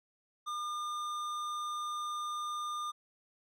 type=tone with tanh clipping; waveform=triangle; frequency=1207 Hz; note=D6; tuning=47 cents sharp; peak=-37 dBFS; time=0.46-2.92 s; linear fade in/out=20 ms; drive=18 dB; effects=none